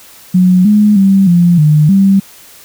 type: tone with pitch steps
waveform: sine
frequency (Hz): 182.7 / 209.5 / 194.4 / 173.8 / 151.4 / 195.1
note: F#3 / G#3 / G3 / F3 / D#3 / G3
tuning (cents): -22 / +15 / -14 / -8 / -47 / -8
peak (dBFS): -4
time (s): 0.34-2.2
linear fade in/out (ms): 10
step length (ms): 310
effects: white hiss -38 dBFS RMS until 2.64 s